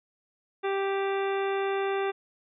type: harmonic tone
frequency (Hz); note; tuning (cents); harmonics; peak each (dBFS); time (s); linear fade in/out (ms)
392; G4; 0; 1 / 2 / 3 / 4 / 5 / 6 / 7 / 9; -27 / -33 / -37 / -39 / -41 / -43 / -44 / -46; 0.63-2.12; 20
effects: none